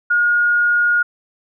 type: tone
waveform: sine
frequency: 1433 Hz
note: F6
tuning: 44 cents sharp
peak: -12 dBFS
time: 0.1-1.03 s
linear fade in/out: 10 ms
effects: none